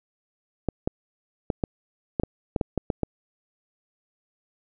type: clicks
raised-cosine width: 2 ms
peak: -10 dBFS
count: 11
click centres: 0.687 / 0.875 / 1.502 / 1.638 / 2.198 / 2.235 / 2.562 / 2.612 / 2.777 / 2.902 / 3.033 s
effects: none